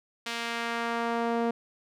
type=tone with band-pass filter sweep; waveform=sawtooth; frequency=233.1 Hz; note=A#3; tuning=in tune; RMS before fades=-30 dBFS; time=0.26-1.51 s; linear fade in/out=5 ms; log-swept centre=3300 to 510 Hz; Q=0.86; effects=none